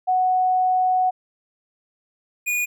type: tone pair in turn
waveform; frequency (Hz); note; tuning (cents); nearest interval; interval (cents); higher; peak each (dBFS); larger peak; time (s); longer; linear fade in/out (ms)
sine / square; 740 / 2451; F#5 / D#7; 0 / -27; octave + major sixth; 2073; second; -16 / -21; first; 0.07-1.11 / 2.46-2.66; first; 20
effects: none